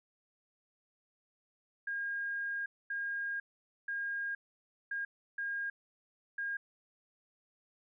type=tone bursts at uneven times; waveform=sine; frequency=1620 Hz; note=G#6; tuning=43 cents flat; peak=-34 dBFS; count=6; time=1.87-2.66 / 2.9-3.4 / 3.88-4.35 / 4.91-5.05 / 5.38-5.7 / 6.38-6.57 s; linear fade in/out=5 ms; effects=none